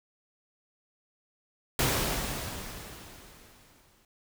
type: noise with exponential decay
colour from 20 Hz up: pink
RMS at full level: -25 dBFS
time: 1.79-4.05 s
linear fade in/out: 2 ms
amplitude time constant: 490 ms
effects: none